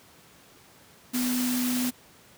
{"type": "tone in noise", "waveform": "sine", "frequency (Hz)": 249.1, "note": "B3", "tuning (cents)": 15, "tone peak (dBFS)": -25, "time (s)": [1.13, 1.91], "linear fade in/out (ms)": 20, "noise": "white", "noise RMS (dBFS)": -32, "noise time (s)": [1.13, 1.91], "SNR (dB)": 4, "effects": ["pink hiss -54 dBFS RMS until 2.37 s", "high-pass 100 Hz 12 dB/octave"]}